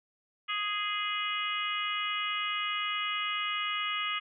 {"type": "harmonic tone", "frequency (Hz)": 415.3, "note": "G#4", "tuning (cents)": 0, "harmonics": [3, 4, 5, 6, 7, 8], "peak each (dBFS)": [-34, -43, -36, -39, -35, -43], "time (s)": [0.48, 4.2], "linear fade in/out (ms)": 20, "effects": []}